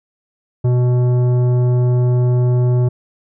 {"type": "tone with tanh clipping", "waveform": "sine", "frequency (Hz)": 123.8, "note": "B2", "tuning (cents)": 5, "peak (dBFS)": -13, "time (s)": [0.64, 2.89], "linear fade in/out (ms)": 10, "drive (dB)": 12, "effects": []}